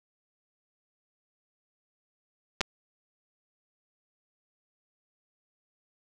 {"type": "clicks", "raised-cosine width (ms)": 0.2, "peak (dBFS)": -9, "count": 2, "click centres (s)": [2.608, 2.613], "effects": []}